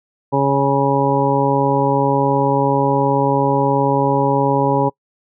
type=harmonic tone; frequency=138.59 Hz; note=C#3; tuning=in tune; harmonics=1 / 2 / 3 / 4 / 6 / 7; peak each=-20 / -20 / -20 / -20 / -20 / -20 dBFS; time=0.32-4.9 s; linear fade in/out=20 ms; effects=noise-tail reverb RT60 0.1 s tail -25 dB re dry